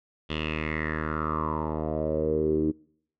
10% pulse tone with low-pass filter sweep, 77.7 Hz, D#2, 2 cents flat, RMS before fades -28 dBFS, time 0.29-2.72 s, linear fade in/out 20 ms, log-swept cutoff 3200 to 320 Hz, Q 6.5, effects noise-tail reverb RT60 0.7 s tail -26 dB re dry

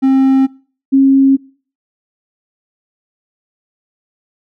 triangle / sine tone pair in turn, 266.6 / 270.6 Hz, C4 / C#4, +33 / -42 cents, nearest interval unison, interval 25 cents, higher second, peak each -5 dBFS, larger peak neither, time 0.02-0.47 / 0.92-1.37 s, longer neither, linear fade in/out 20 ms, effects noise-tail reverb RT60 0.4 s tail -21 dB re dry

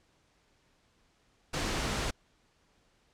pink noise, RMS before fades -32 dBFS, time 1.53-2.11 s, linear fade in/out 10 ms, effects pink hiss -69 dBFS RMS until 3.13 s + low-pass 7000 Hz 12 dB/octave

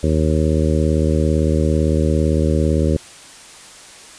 harmonic tone, 77.78 Hz, D#2, in tune, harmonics 1 / 2 / 3 / 4 / 5 / 6 / 7, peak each -17 / -20 / -22 / -23 / -24 / -25 / -25 dBFS, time 0.03-2.97 s, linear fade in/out 5 ms, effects white hiss -40 dBFS RMS until 4.18 s + resampled to 22050 Hz

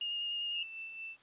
sine tone with vibrato, 2840 Hz, F7, 28 cents sharp, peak -34 dBFS, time 0.01-0.63 s, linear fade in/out 2 ms, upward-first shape sine, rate 10 Hz, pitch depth 9 cents each way
sine tone with tremolo, 2662 Hz, E7, 16 cents sharp, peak -40 dBFS, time 0.53-1.17 s, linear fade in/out 50 ms, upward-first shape sine, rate 4.4 Hz, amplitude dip 40%
effects white hiss -63 dBFS RMS until 1.22 s + resampled to 8000 Hz

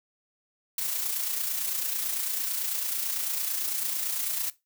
blue noise with amplitude modulation, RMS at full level -28 dBFS, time 0.78-4.5 s, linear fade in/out 2 ms, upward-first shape sine, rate 29 Hz, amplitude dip 45%, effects noise-tail reverb RT60 0.2 s tail -17 dB re dry

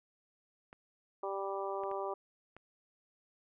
clicks, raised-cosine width 0.5 ms, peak -36 dBFS, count 4, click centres 0.729 / 1.836 / 1.914 / 2.566 s
harmonic tone, 196 Hz, G3, in tune, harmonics 2 / 3 / 4 / 5 / 6, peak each -39 / -41 / -42 / -43 / -44 dBFS, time 1.23-2.14 s, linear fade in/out 5 ms
effects none

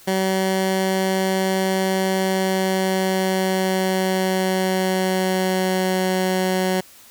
15% pulse tone with pitch glide, 189.9 to 186.21 Hz, F#3 to F#3, +45 to +11 cents, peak -12 dBFS, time 0.07-6.81 s, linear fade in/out 10 ms, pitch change -34 cents, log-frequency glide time 2.15-6.11 s, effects white hiss -47 dBFS RMS until 7.1 s

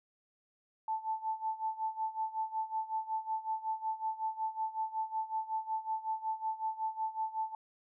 sine tone with tremolo, 880 Hz, A5, in tune, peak -30 dBFS, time 0.88-7.55 s, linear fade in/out 2 ms, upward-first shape sine, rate 5.4 Hz, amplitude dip 85%, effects none

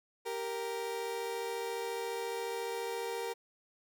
30% pulse tone pair together, 391.8 / 466.2 Hz, G4 / A#4, -1 / 0 cents, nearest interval minor third, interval 301 cents, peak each -38 / -34 dBFS, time 0.25-3.34 s, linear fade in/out 20 ms, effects none

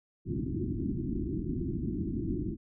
white low-pass noise, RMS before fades -33 dBFS, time 0.25-2.57 s, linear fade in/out 50 ms, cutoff 360 Hz, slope 96 dB/octave, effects none

